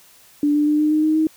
sine tone with pitch steps, 292.8 / 296.4 / 300 / 303.7 / 307.4 / 311.1 / 314.9 Hz, D4 / D4 / D4 / D#4 / D#4 / D#4 / D#4, -5 / +16 / +37 / -42 / -21 / 0 / +21 cents, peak -14 dBFS, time 0.43-1.27 s, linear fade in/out 2 ms, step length 120 ms, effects white hiss -50 dBFS RMS until 1.36 s

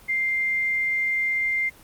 sine tone, 2100 Hz, C7, 6 cents sharp, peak -21 dBFS, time 0.08-1.7 s, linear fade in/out 20 ms, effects pink hiss -50 dBFS RMS until 1.83 s + Opus 24 kbps

